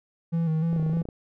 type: tone with vibrato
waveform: triangle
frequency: 162.4 Hz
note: E3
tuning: 26 cents flat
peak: -20 dBFS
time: 0.32-1.03 s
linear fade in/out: 20 ms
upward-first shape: square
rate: 3.3 Hz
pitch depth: 43 cents each way
type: clicks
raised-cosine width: 2 ms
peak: -24 dBFS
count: 11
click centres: 0.73 / 0.763 / 0.797 / 0.827 / 0.864 / 0.896 / 0.934 / 0.971 / 1.017 / 1.054 / 1.088 s
effects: none